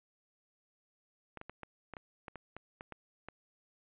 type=clicks; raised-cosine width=0.5 ms; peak=-29 dBFS; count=12; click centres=1.373 / 1.414 / 1.496 / 1.633 / 1.937 / 1.968 / 2.282 / 2.357 / 2.566 / 2.809 / 2.923 / 3.286 s; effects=resampled to 8000 Hz